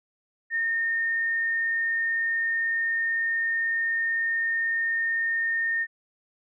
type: tone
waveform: sine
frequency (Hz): 1829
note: A#6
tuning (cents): -33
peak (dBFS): -23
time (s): 0.5-5.87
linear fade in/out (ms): 50
effects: none